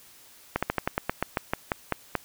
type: slowing click train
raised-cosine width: 0.5 ms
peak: -9 dBFS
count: 13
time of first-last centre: 0.56-2.153 s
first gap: 66 ms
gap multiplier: 1.12
effects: white hiss -53 dBFS RMS until 2.24 s